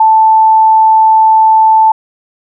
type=tone; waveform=sine; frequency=880 Hz; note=A5; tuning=in tune; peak=-3 dBFS; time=0-1.92 s; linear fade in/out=5 ms; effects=none